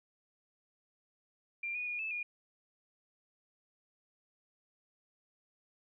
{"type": "tone with pitch steps", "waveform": "sine", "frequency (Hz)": [2380, 2464, 2438, 2620, 2434], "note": ["D7", "D#7", "D#7", "E7", "D#7"], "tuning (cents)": [22, -17, -36, -11, -39], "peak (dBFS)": -35, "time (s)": [1.63, 2.23], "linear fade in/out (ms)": 5, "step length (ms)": 120, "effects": []}